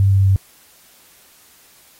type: tone with pitch steps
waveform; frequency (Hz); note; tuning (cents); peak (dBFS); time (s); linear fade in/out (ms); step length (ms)
sine; 98 / 97.21 / 96.43; G2 / G2 / G2; 0 / -14 / -28; -10; 0-0.36; 0; 120
effects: white hiss -50 dBFS RMS until 1.99 s + AAC 48 kbps